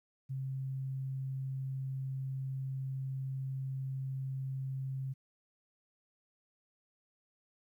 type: tone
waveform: sine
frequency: 133.4 Hz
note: C3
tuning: 34 cents sharp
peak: -35 dBFS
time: 0.29-5.14 s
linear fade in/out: 20 ms
effects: 12-bit